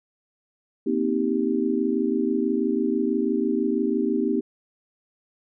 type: chord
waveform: sine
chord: C minor seventh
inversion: third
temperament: just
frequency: 235.5 / 261.6 / 314 / 392.4 Hz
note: Bb3 / C4 / Eb4 / G4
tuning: +18 / 0 / +16 / +2 cents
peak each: -26 dBFS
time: 0.86-4.41 s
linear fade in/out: 10 ms
effects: none